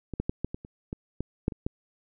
clicks, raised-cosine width 3 ms, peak -21 / -15 / -14 / -15 / -21 / -29 / -20 / -17 / -11 / -24 / -15 dBFS, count 11, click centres 0.137 / 0.2 / 0.295 / 0.446 / 0.545 / 0.649 / 0.929 / 1.206 / 1.481 / 1.522 / 1.665 s, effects none

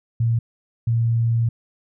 sine tone bursts at uneven times, 115.8 Hz, A#2, 11 cents flat, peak -16 dBFS, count 2, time 0.2-0.39 / 0.87-1.49 s, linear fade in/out 5 ms, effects none

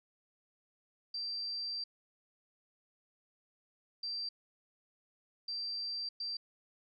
sine tone bursts at uneven times, 4699 Hz, D8, in tune, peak -36 dBFS, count 4, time 1.14-1.84 / 4.03-4.29 / 5.48-6.09 / 6.2-6.37 s, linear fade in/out 5 ms, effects none

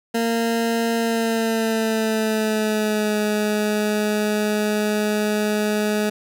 20% pulse tone with pitch glide, 230.1 to 211 Hz, A#3 to G#3, -22 to +28 cents, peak -14 dBFS, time 0.14-6.1 s, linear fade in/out 10 ms, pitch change -150 cents, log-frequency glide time 0.95-3.18 s, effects none

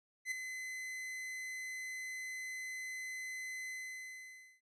45% pulse tone with ADSR envelope, 2035 Hz, C7, 49 cents flat, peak -33 dBFS, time 0.25-4.61 s, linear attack 65 ms, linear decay 6 ms, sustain -8 dB, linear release 920 ms, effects noise-tail reverb RT60 0.2 s tail -26 dB re dry + low-pass 10000 Hz 12 dB/octave

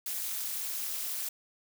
blue noise with amplitude modulation, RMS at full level -31 dBFS, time 0.06-1.29 s, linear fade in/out 5 ms, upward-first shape sine, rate 249 Hz, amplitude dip 100%, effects none

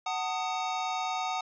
square chord, D# diminished, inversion first, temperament just, 746.7 / 896 / 1244.5 Hz, F#5 / A5 / D#6, +16 / +31 / 0 cents, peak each -33 / -37 / -37 dBFS, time 0.06-1.41 s, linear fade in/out 5 ms, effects resampled to 16000 Hz

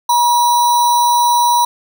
sine tone with sample-and-hold, 959 Hz, A#5, 49 cents sharp, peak -9 dBFS, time 0.09-1.65 s, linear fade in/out 5 ms, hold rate 4900 Hz, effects none

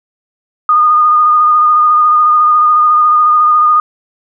sine tone with vibrato, 1225 Hz, D#6, 27 cents flat, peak -5 dBFS, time 0.69-3.8 s, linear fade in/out 2 ms, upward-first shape sine, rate 14 Hz, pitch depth 23 cents each way, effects none

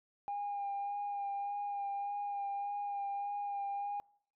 sine tone with vibrato, 808 Hz, G#5, 48 cents flat, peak -34 dBFS, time 0.28-4 s, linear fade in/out 0 ms, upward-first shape sine, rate 1.7 Hz, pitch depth 18 cents each way, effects noise-tail reverb RT60 0.6 s tail -25 dB re dry + tanh soft clip ceiling -32 dBFS

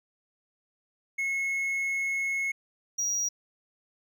triangle tone pair in turn, 2179 / 5747 Hz, C#7 / F8, -30 / +49 cents, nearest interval octave + perfect fourth, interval 1679 cents, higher second, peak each -25 dBFS, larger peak neither, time 1.18-2.52 / 2.98-3.29 s, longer first, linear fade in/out 10 ms, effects none

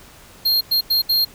square tone bursts at uneven times, 4218 Hz, C8, 13 cents sharp, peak -15 dBFS, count 4, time 0.45-0.61 / 0.71-0.81 / 0.9-1.02 / 1.09-1.25 s, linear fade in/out 10 ms, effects pink hiss -45 dBFS RMS until 1.34 s

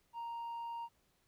triangle tone with hard clipping, 932.3 Hz, A#5, in tune, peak -39 dBFS, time 0.13-0.89 s, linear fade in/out 50 ms, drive 1 dB, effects pink hiss -75 dBFS RMS until 1.27 s

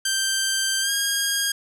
10% pulse tone with pitch glide, 1568 to 1625.2 Hz, G6 to G#6, 0 to -38 cents, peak -12 dBFS, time 0.05-1.52 s, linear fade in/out 5 ms, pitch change +62 cents, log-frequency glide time 0.81-0.91 s, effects none

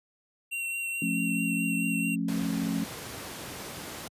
square tone with vibrato, 2737 Hz, F7, 36 cents flat, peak -31 dBFS, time 0.51-2.16 s, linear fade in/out 20 ms, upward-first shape sine, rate 4.6 Hz, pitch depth 14 cents each way
sine chord, F augmented, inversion none, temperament just, 174.61 / 218.3 / 272.8 Hz, F3 / A3 / C#4, 0 / -13 / -28 cents, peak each -31 dBFS, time 1.02-2.84 s, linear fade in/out 2 ms
pink noise, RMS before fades -39 dBFS, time 2.28-4.08 s, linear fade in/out 5 ms
effects high-pass 100 Hz 12 dB/octave + resampled to 32000 Hz

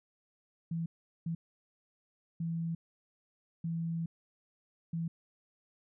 sine tone bursts at uneven times, 165.9 Hz, E3, 11 cents sharp, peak -32 dBFS, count 5, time 0.71-0.86 / 1.26-1.35 / 2.4-2.75 / 3.64-4.06 / 4.93-5.08 s, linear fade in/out 5 ms, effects none

